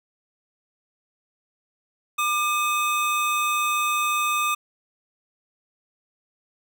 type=tone pair together; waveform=square; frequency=1200 / 2541 Hz; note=D6 / D#7; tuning=+37 / +36 cents; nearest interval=octave + minor second; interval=1299 cents; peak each=-23 / -27 dBFS; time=2.18-4.55 s; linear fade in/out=10 ms; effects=none